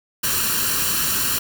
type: noise with comb filter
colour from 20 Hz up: white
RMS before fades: -21 dBFS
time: 0.23-1.39 s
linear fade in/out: 10 ms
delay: 0.7 ms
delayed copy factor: +0.7
effects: none